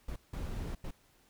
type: noise bursts at uneven times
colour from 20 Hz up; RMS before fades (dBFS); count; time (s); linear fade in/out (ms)
brown; -38; 3; 0.08-0.16 / 0.33-0.75 / 0.84-0.91; 5
effects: pink hiss -67 dBFS RMS until 1.29 s